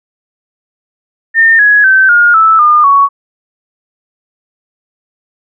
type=tone with pitch steps; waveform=sine; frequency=1815 / 1674 / 1544 / 1424 / 1313.4 / 1211.4 / 1117.3 Hz; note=A#6 / G#6 / G6 / F6 / E6 / D#6 / C#6; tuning=-47 / +13 / -27 / +33 / -7 / -47 / +13 cents; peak=-3 dBFS; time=1.34-3.09 s; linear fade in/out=50 ms; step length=250 ms; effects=none